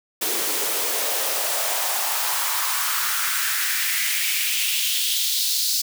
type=noise with high-pass filter sweep; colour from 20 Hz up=white; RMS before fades=-23 dBFS; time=0.21-5.82 s; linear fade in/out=10 ms; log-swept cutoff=330 to 4700 Hz; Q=2.8; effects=none